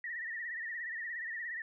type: tone with vibrato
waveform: sine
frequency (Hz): 1864.7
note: A#6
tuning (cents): 0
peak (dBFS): -37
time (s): 0.04-1.62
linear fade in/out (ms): 2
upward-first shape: triangle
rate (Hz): 17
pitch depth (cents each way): 110
effects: none